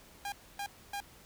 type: tone bursts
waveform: sawtooth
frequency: 807 Hz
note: G#5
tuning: 50 cents flat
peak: -32 dBFS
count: 3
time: 0.25-1.003 s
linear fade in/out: 2 ms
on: 71 ms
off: 270 ms
effects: pink hiss -57 dBFS RMS until 1.25 s